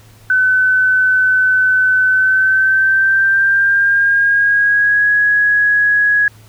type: tone with pitch glide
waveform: sine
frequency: 1513 to 1669.1 Hz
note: F#6 to G#6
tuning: +38 to +8 cents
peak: -9 dBFS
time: 0.3-6.28 s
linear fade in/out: 2 ms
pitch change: +170 cents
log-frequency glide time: 2.06-5.11 s
effects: added 108 Hz sine -42 dBFS peak until 6.48 s + pink hiss -47 dBFS RMS until 6.48 s